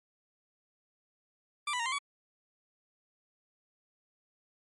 20% pulse tone with pitch steps, 1177 / 989 / 930 / 1043 / 1132 Hz, D6 / B5 / A#5 / C6 / C#6, +3 / +2 / -4 / -6 / +36 cents, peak -26 dBFS, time 1.67-1.985 s, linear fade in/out 5 ms, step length 63 ms, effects MP3 48 kbps

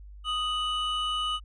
triangle tone pair together, 1244.5 / 2960 Hz, D#6 / F#7, 0 / 0 cents, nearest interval octave + minor third, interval 1500 cents, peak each -28 / -28 dBFS, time 0.24-1.4 s, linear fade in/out 50 ms, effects added 50 Hz sine -43 dBFS peak until 1.44 s + resampled to 22050 Hz

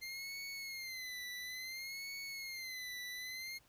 25% pulse tone with vibrato, 2093 Hz, C7, in tune, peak -39 dBFS, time 0.01-3.59 s, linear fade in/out 20 ms, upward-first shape sine, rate 0.58 Hz, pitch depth 100 cents each way, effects pink hiss -69 dBFS RMS until 3.68 s

